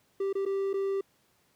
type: tone with dropouts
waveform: triangle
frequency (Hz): 391.5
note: G4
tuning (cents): -2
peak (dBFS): -25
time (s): 0.2-1.01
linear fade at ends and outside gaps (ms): 5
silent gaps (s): 0.329-0.352 / 0.453-0.461 / 0.732-0.739
effects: pink hiss -68 dBFS RMS until 1.55 s + high-pass 100 Hz 12 dB/octave